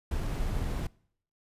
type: noise with sample-and-hold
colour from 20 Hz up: brown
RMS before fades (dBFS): -31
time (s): 0.11-0.87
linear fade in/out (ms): 5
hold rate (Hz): 11025
effects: noise-tail reverb RT60 0.6 s tail -23 dB re dry + resampled to 32000 Hz